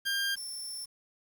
20% pulse tone pair in turn, 1600 / 5382 Hz, G6 / E8, +35 / +35 cents, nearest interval octave + major sixth, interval 2100 cents, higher second, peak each -24 / -32 dBFS, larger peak first, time 0.05-0.36 / 0.36-0.86 s, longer second, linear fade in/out 20 ms, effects 9-bit

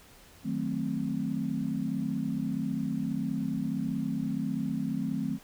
sine chord, D# diminished seventh, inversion none, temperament equal, 155.56 / 185 / 220 / 261.6 Hz, D#3 / F#3 / A3 / C4, 0 / 0 / 0 / 0 cents, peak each -36 / -35 / -33 / -33 dBFS, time 0.43-5.39 s, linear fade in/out 50 ms, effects pink hiss -55 dBFS RMS until 5.43 s

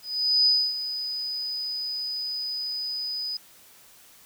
sine tone with ADSR envelope, 4983 Hz, D#8, 2 cents sharp, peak -16 dBFS, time 0.02-3.37 s, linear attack 440 ms, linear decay 270 ms, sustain -12 dB, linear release 4 ms, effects white hiss -53 dBFS RMS until 4.25 s

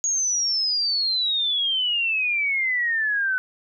sine exponential sweep, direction down, 6700 to 1497 Hz, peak -20 dBFS, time 0.04-3.38 s, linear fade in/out 0 ms, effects none

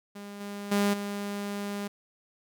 sawtooth tone with level steps, 202.7 Hz, G#3, 42 cents flat, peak -36 / -32 / -19 / -28 dBFS, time 0.15-1.88 s, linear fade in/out 10 ms, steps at 0.4 / 0.71 / 0.93 s, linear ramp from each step 10 ms, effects none

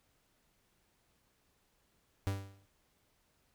45% pulse tone with exponential decay, 98 Hz, G2, in tune, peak -29 dBFS, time 2.27-2.66 s, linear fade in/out 0 ms, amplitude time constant 84 ms, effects pink hiss -74 dBFS RMS until 3.54 s

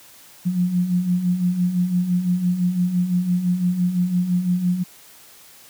sine beating tone pair, 174.61 / 180.51 Hz, F3 / F#3, 0 / -43 cents, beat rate 5.9 Hz, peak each -25 / -18 dBFS, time 0.45-4.84 s, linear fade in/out 20 ms, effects white hiss -47 dBFS RMS until 5.69 s + high-pass 60 Hz 12 dB/octave

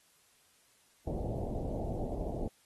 pink low-pass noise, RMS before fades -36 dBFS, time 1.07-2.48 s, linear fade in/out 2 ms, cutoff 750 Hz, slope 48 dB/octave, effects white hiss -67 dBFS RMS until 2.65 s + AAC 32 kbps

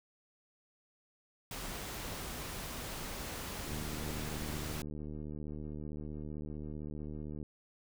pink noise, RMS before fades -42 dBFS, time 1.51-4.82 s, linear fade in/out 2 ms
click train, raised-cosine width 3 ms, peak -31 dBFS, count 284, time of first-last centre 3.68-7.428 s, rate 75.5 Hz
effects none

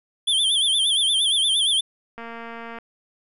square tone with vibrato, 3322 Hz, G#7, in tune, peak -18 dBFS, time 0.27-1.81 s, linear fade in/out 10 ms, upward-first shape sine, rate 8.6 Hz, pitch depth 120 cents each way
click train, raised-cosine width 0.5 ms, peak -22 dBFS, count 141, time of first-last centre 2.18-2.786 s, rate 231 Hz
effects resampled to 32000 Hz

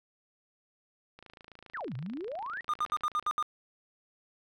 click train, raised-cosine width 0.3 ms, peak -34 dBFS, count 58, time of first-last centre 1.19-3.263 s, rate 27.5 Hz
sine exponential two-way sweep, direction down then up, 2054 to 115.2 to 1963 Hz, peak -35 dBFS, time 1.74-2.61 s, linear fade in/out 5 ms, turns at 1.95 s
triangle tone bursts, 1215 Hz, D#6, 42 cents flat, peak -25 dBFS, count 7, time 2.69-3.426 s, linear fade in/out 0 ms, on 46 ms, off 69 ms
effects none

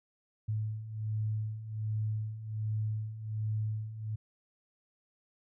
sine beating tone pair, 107.2 / 108.5 Hz, A2 / A2, -45 / -24 cents, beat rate 1.3 Hz, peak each -38 / -33 dBFS, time 0.48-4.16 s, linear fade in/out 10 ms, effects none

